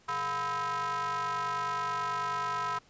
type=ring-modulated tone; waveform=square; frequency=146.83 Hz; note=D3; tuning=in tune; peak=-28 dBFS; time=0.08-2.79 s; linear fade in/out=10 ms; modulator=1150 Hz; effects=pink hiss -62 dBFS RMS until 2.89 s + resampled to 16000 Hz